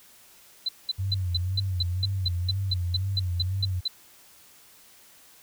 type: tone bursts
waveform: sine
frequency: 4027 Hz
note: B7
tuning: 33 cents sharp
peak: -23 dBFS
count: 15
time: 0.66-3.88 s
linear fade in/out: 5 ms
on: 28 ms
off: 200 ms
type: tone with vibrato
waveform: sine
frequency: 92.5 Hz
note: F#2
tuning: in tune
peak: -25 dBFS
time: 0.98-3.81 s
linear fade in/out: 20 ms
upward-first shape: sine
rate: 2 Hz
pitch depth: 99 cents each way
effects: white hiss -54 dBFS RMS until 5.42 s